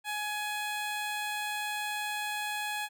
15% pulse tone, 839 Hz, G#5, 17 cents sharp, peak -26 dBFS, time 0.04-2.89 s, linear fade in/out 50 ms, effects none

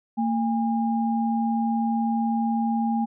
sine tone pair together, 228 / 812 Hz, A#3 / G#5, -38 / -39 cents, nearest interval octave + minor seventh, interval 2199 cents, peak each -22 / -27 dBFS, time 0.17-3.06 s, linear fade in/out 20 ms, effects none

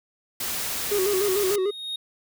white noise, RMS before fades -29 dBFS, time 0.4-1.56 s, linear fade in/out 5 ms
triangle tone with vibrato, 392 Hz, G4, in tune, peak -19 dBFS, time 0.91-1.71 s, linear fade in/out 10 ms, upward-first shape square, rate 6.7 Hz, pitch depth 82 cents each way
triangle tone with exponential growth, 3727 Hz, A#7, 1 cent flat, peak -25 dBFS, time 1.08-1.96 s, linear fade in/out 5 ms, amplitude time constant 190 ms
effects none

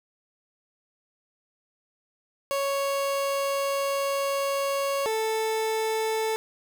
30% pulse tone pair in turn, 554.4 / 440.9 Hz, C#5 / A4, 0 / +4 cents, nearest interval major third, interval 396 cents, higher first, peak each -22 dBFS, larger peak neither, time 2.51-5.06 / 5.06-6.36 s, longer first, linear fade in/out 0 ms, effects none

